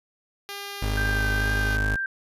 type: tone with pitch glide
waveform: 5% pulse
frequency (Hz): 401.7 to 405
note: G4 to G#4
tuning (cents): +42 to -43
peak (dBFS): -22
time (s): 0.49-1.76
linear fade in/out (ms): 0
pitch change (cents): +15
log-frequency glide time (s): 1.38-1.47
type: tone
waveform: 30% pulse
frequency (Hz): 51.91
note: G#1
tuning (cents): 0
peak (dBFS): -21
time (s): 0.82-1.96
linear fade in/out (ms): 5
type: tone with vibrato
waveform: sine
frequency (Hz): 1568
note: G6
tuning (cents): 0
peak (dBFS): -25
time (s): 0.97-2.06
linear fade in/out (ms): 2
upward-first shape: sine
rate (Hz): 2.3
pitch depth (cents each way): 17
effects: resampled to 32000 Hz